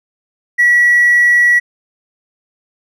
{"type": "tone with hard clipping", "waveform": "sine", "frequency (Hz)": 1935, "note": "B6", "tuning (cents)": -36, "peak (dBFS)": -7, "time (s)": [0.58, 1.6], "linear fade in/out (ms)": 20, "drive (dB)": 1, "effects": []}